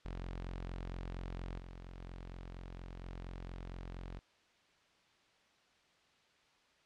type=tone with level steps; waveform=sawtooth; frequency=44.29 Hz; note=F1; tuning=25 cents sharp; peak=-37 / -44 / -42 / -40 dBFS; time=0.05-4.19 s; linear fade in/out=0 ms; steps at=1.59 / 1.98 / 3.04 s; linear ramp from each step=5 ms; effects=white hiss -69 dBFS RMS until 6.85 s + low-pass 4000 Hz 12 dB/octave